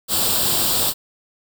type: noise with comb filter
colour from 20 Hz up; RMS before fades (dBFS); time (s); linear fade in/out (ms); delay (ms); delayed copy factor
white; -19; 0.08-0.94; 50; 0.24; +0.7
effects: none